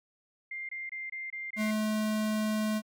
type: tone bursts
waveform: sine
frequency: 2100 Hz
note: C7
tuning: 6 cents sharp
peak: -35 dBFS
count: 6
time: 0.51-1.71 s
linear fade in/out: 5 ms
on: 180 ms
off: 24 ms
type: tone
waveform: square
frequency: 215 Hz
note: A3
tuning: 40 cents flat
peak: -28 dBFS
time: 1.56-2.82 s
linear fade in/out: 50 ms
effects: MP3 96 kbps